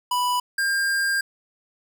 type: tone pair in turn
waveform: square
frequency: 987.8 / 1602.6 Hz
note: B5 / G6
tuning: 0 / +38 cents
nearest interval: minor sixth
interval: 838 cents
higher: second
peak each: -21 dBFS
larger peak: neither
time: 0.11-0.4 / 0.58-1.21 s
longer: second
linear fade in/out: 5 ms
effects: none